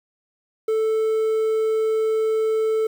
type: tone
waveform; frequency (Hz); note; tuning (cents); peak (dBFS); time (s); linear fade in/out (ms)
triangle; 440; A4; 0; -16; 0.68-2.87; 5
effects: 8-bit